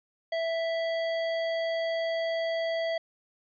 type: tone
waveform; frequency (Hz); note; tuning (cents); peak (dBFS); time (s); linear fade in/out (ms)
square; 659.3; E5; 0; -28; 0.32-2.98; 5
effects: resampled to 11025 Hz